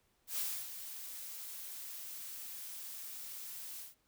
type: noise with ADSR envelope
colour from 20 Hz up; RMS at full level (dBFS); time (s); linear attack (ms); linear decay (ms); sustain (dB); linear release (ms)
blue; -36; 0.27-3.95; 110; 290; -10; 150
effects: pink hiss -75 dBFS RMS until 4.07 s